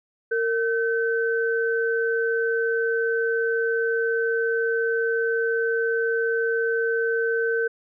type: tone pair together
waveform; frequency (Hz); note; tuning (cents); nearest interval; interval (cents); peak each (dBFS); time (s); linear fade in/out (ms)
sine; 458.6 / 1532; A#4 / G6; -28 / -40; octave + major sixth; 2088; -22 / -25; 0.31-7.68; 10
effects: none